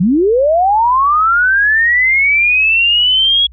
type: linear sweep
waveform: sine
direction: up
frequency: 160 to 3346 Hz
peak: -8 dBFS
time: 0-3.47 s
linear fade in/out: 10 ms
effects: added 60 Hz sine -35 dBFS peak until 3.52 s